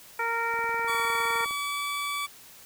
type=harmonic tone; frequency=462.3 Hz; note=A#4; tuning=14 cents flat; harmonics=1 / 2 / 3 / 4 / 5; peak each=-35 / -30 / -31 / -34 / -33 dBFS; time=0.19-1.45 s; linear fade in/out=5 ms
type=click train; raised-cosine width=1 ms; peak=-30 dBFS; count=20; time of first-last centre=0.54-1.509 s; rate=19.6 Hz
type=tone with pitch glide; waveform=20% pulse; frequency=1138 to 1149.2 Hz; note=C#6 to D6; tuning=+45 to -38 cents; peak=-24 dBFS; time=0.87-2.27 s; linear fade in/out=20 ms; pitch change=+17 cents; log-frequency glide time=1.21-1.82 s
effects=white hiss -50 dBFS RMS until 2.65 s